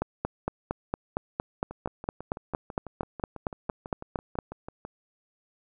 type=two click trains; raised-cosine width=1 ms; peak=-13 / -24 dBFS; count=20 / 20; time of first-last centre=0.02-4.388 / 1.71-4.85 s; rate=4.35 / 6.05 Hz; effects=none